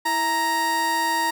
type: tone pair together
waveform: 30% pulse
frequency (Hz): 330 / 934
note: E4 / A#5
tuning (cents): +2 / +3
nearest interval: octave + tritone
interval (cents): 1801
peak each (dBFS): -29 / -18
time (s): 0.05-1.31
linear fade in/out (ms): 10
effects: none